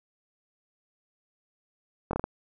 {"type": "slowing click train", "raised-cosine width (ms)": 1, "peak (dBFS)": -15, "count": 5, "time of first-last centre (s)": [2.11, 2.24], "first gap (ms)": 22, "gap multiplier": 1.27, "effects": []}